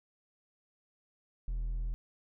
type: tone with hard clipping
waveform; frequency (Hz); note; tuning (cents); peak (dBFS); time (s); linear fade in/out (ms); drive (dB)
sine; 41.2; E1; 0; -33; 1.48-1.94; 0; 3
effects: none